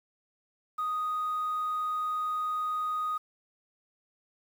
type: tone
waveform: sine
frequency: 1244.5 Hz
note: D#6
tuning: in tune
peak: -27 dBFS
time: 0.78-3.18 s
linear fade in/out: 10 ms
effects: tanh soft clip ceiling -25 dBFS + 9-bit